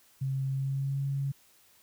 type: tone with pitch glide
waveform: sine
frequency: 134.5 to 138.36 Hz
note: C3 to C#3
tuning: +48 to -3 cents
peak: -28 dBFS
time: 0.21-1.32 s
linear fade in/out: 10 ms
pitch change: +49 cents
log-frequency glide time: 0.49-1.02 s
effects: white hiss -62 dBFS RMS until 1.82 s